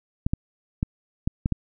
clicks, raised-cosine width 5 ms, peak -10 dBFS, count 6, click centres 0.265 / 0.335 / 0.829 / 1.275 / 1.459 / 1.523 s, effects none

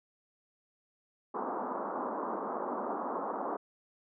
white band-pass noise, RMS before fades -36 dBFS, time 1.34-3.57 s, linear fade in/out 10 ms, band 210 to 1200 Hz, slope 48 dB/octave, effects none

